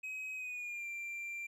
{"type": "tone with pitch glide", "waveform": "triangle", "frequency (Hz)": [2536, 2366], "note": ["D#7", "D7"], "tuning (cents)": [32, 12], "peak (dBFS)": -38, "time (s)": [0.03, 1.47], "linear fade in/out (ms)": 10, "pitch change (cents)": -120, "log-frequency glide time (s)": [0.35, 0.87], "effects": []}